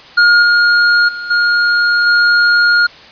square tone with level steps, 1424 Hz, F6, 33 cents sharp, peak -6 / -8 / -22 / -10 / -8 dBFS, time 0.17-2.87 s, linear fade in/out 10 ms, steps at 0.42 / 1.08 / 1.3 / 2.06 s, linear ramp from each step 10 ms, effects white hiss -37 dBFS RMS until 3.11 s + resampled to 11025 Hz

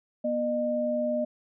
sine tone pair together, 241.7 / 609 Hz, B3 / D#5, -37 / -37 cents, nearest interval octave + major third, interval 1600 cents, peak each -30 / -26 dBFS, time 0.24-1.25 s, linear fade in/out 10 ms, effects none

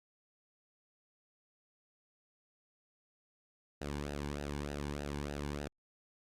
sawtooth tone with flanger, 72.3 Hz, D2, 27 cents flat, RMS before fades -40 dBFS, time 3.81-5.68 s, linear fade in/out 5 ms, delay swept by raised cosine 0.89 to 1.59 ms, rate 3.3 Hz, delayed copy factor -0.7, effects low-pass 10000 Hz 12 dB/octave + Opus 48 kbps

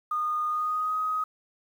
sine tone with pitch glide, 1226 to 1258.3 Hz, D#6 to D#6, -26 to +19 cents, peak -25 dBFS, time 0.11-1.24 s, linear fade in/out 5 ms, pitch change +45 cents, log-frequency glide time 0.49-0.96 s, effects 9-bit

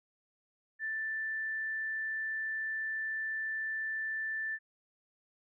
sine tone, 1766 Hz, A6, 6 cents sharp, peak -33 dBFS, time 0.79-4.59 s, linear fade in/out 50 ms, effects none

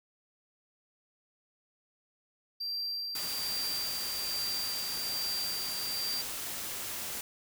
triangle tone with tremolo, 4716 Hz, D8, 6 cents sharp, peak -31 dBFS, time 2.6-6.22 s, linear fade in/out 10 ms, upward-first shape sine, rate 1.2 Hz, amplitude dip 35%
white noise, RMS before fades -38 dBFS, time 3.15-7.21 s, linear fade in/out 2 ms
effects none

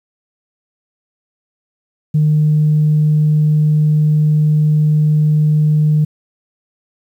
sine tone, 152.2 Hz, D#3, 38 cents flat, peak -8 dBFS, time 2.14-6.05 s, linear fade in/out 10 ms, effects tanh soft clip ceiling -5 dBFS + 8-bit

